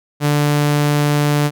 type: tone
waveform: sawtooth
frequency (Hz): 146.83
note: D3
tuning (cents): 0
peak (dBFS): -9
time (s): 0.2-1.51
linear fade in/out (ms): 50
effects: none